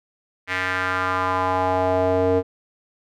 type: tone with band-pass filter sweep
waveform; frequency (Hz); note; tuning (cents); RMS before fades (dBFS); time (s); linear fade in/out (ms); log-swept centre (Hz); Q
square; 92.5; F#2; 0; -21; 0.47-2.43; 50; 2000 to 470; 2.8
effects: none